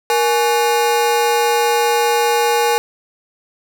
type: ring-modulated tone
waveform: 40% pulse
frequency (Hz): 655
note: E5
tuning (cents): -11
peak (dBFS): -9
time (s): 0.1-2.78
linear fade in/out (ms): 0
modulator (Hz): 185
effects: none